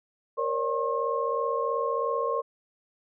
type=tone cluster; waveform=sine; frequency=468.3 / 544 / 587 / 1075 Hz; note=A#4 / C#5 / D5 / C6; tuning=+8 / -33 / -1 / +47 cents; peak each=-29 / -32 / -34 / -29 dBFS; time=0.37-2.42 s; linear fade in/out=20 ms; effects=none